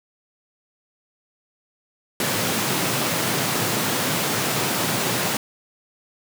pink high-pass noise, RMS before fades -23 dBFS, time 2.2-5.37 s, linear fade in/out 2 ms, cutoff 110 Hz, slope 48 dB/octave, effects none

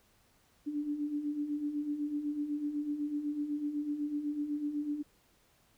sine beating tone pair, 287.7 / 295.7 Hz, D4 / D4, -36 / +12 cents, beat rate 8 Hz, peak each -40 / -33 dBFS, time 0.66-5.03 s, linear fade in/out 20 ms, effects pink hiss -68 dBFS RMS until 5.77 s

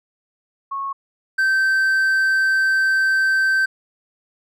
sine / triangle tone pair in turn, 1098 / 1552.8 Hz, C#6 / G6, -17 / -17 cents, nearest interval tritone, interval 600 cents, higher second, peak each -23 / -13 dBFS, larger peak second, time 0.71-0.93 / 1.38-3.66 s, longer second, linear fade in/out 10 ms, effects none

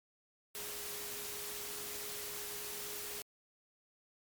sine tone in noise, 413.8 Hz, G#4, 6 cents flat, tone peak -51 dBFS, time 0.55-3.22 s, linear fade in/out 0 ms, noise white, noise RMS -43 dBFS, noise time 0.55-3.22 s, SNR -11 dB, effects MP3 96 kbps

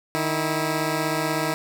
10% pulse tone pair together, 154.5 / 325.3 Hz, D#3 / E4, -12 / -23 cents, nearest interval octave + minor second, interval 1289 cents, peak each -17 dBFS, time 0.15-1.54 s, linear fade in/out 0 ms, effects none

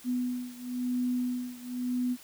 sine beating tone pair, 247.9 / 248.87 Hz, B3 / B3, +7 / +13 cents, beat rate 0.97 Hz, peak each -31 / -33 dBFS, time 0.04-2.17 s, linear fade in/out 50 ms, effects white hiss -52 dBFS RMS until 2.23 s

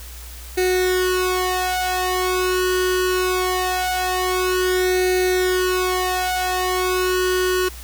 sawtooth tone with flanger, 367.7 Hz, F#4, 11 cents flat, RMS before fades -20 dBFS, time 0.57-7.69 s, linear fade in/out 10 ms, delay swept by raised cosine 0.47 to 2.07 ms, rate 0.22 Hz, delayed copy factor +0.95, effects added 60 Hz sine -35 dBFS peak until 7.83 s + white hiss -40 dBFS RMS until 7.83 s

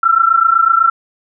sine tone pair together, 1333 / 1361 Hz, E6 / F6, +19 / -45 cents, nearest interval unison, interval 36 cents, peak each -11 dBFS, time 0.03-0.9 s, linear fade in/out 5 ms, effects none

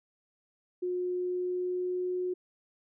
sine tone with pitch glide, 360.5 to 363.2 Hz, F#4 to F#4, -45 to -32 cents, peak -29 dBFS, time 0.82-2.34 s, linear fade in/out 10 ms, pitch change +13 cents, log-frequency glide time 1.13-2.12 s, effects none

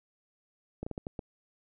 slowing click train, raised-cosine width 2 ms, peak -23 dBFS, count 6, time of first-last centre 0.83-1.192 s, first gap 35 ms, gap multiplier 1.37, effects none

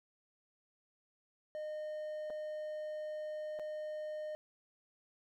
triangle tone with dropouts, 612 Hz, D#5, 29 cents flat, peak -37 dBFS, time 1.55-4.35 s, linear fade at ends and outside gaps 0 ms, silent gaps 2.3-2.304 / 3.59-3.596 s, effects none

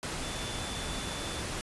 sine tone in noise, 3499 Hz, A7, 10 cents flat, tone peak -43 dBFS, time 0.23-1.41 s, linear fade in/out 0 ms, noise pink, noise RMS -36 dBFS, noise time 0.03-1.61 s, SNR -10 dB, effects resampled to 24000 Hz

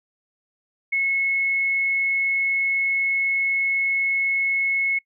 sine tone, 2186 Hz, C#7, 25 cents flat, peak -19 dBFS, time 0.92-4.99 s, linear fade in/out 10 ms, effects noise-tail reverb RT60 0.1 s tail -24 dB re dry

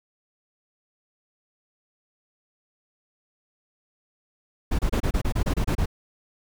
brown noise bursts, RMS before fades -22 dBFS, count 11, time 4.71-5.859 s, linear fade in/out 10 ms, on 79 ms, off 28 ms, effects none

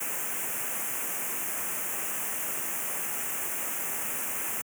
white band-stop noise, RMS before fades -32 dBFS, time 0-4.62 s, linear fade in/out 10 ms, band 2800 to 6400 Hz, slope 48 dB/octave, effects high-pass 150 Hz 12 dB/octave

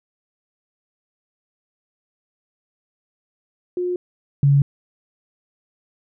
sine tone pair in turn, 358.3 / 140.72 Hz, F4 / C#3, +44 / +26 cents, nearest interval octave + major third, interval 1618 cents, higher first, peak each -20 / -11 dBFS, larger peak second, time 3.77-3.96 / 4.43-4.62 s, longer neither, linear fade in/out 2 ms, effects none

